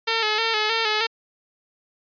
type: tone with vibrato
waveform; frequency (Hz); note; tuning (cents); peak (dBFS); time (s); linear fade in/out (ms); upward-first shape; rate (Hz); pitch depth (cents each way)
5% pulse; 440; A4; 0; -8; 0.07-1.07; 10; square; 3.2; 50
effects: resampled to 11025 Hz